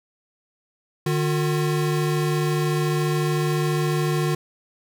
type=tone pair together; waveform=square; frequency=151.28 / 359.8 Hz; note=D#3 / F#4; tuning=-48 / -48 cents; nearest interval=octave + minor third; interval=1500 cents; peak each=-22 / -26 dBFS; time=1.06-4.35 s; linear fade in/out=5 ms; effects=none